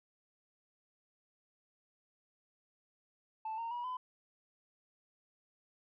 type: tone with pitch steps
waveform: sine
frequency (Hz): 879 / 920.6 / 964.1 / 1009.7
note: A5 / A#5 / B5 / B5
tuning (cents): -2 / -22 / -42 / +38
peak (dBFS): -35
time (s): 3.45-3.97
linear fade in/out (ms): 5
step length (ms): 130
effects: tanh soft clip ceiling -35 dBFS